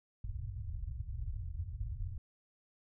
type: low-pass noise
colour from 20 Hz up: white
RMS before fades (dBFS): -40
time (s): 0.24-2.18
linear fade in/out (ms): 5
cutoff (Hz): 110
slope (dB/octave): 48
effects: none